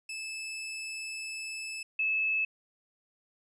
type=tone pair in turn; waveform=sawtooth / sine; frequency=2618 / 2604 Hz; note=E7 / E7; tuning=-13 / -22 cents; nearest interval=unison; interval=9 cents; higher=first; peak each=-33 / -26 dBFS; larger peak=second; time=0.09-1.83 / 1.99-2.45 s; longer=first; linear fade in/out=5 ms; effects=resampled to 24000 Hz